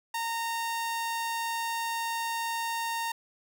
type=tone; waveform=sawtooth; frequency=921 Hz; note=A#5; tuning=21 cents flat; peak=-26 dBFS; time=0.14-3.12 s; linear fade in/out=5 ms; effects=none